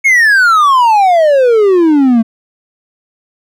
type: exponential sweep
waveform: triangle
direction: down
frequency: 2217 to 220 Hz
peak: -3 dBFS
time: 0.04-2.23 s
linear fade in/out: 20 ms
effects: none